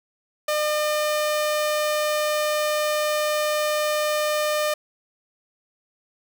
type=tone; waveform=sawtooth; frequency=604 Hz; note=D5; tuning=48 cents sharp; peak=-17 dBFS; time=0.48-4.74 s; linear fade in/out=5 ms; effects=none